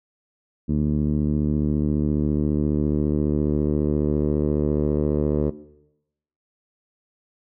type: tone with low-pass filter sweep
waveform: 10% pulse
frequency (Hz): 74.6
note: D2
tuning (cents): +28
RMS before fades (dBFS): -21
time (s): 0.68-5.51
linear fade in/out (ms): 20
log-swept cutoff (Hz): 240 to 470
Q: 1.7
effects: noise-tail reverb RT60 0.9 s tail -19 dB re dry